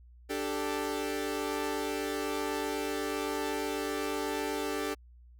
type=chord; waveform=sawtooth; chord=D suspended fourth; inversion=none; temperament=equal; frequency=293.7 / 392 / 440 Hz; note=D4 / G4 / A4; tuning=0 / 0 / 0 cents; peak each=-32 dBFS; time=0.29-4.95 s; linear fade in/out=20 ms; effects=added 60 Hz sine -52 dBFS peak until 5.39 s